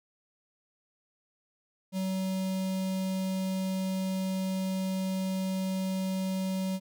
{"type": "tone with notch filter", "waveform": "square", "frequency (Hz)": 189.1, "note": "F#3", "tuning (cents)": 38, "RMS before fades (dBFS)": -31, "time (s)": [1.92, 6.8], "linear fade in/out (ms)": 50, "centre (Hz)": 1500, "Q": 0.9, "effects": []}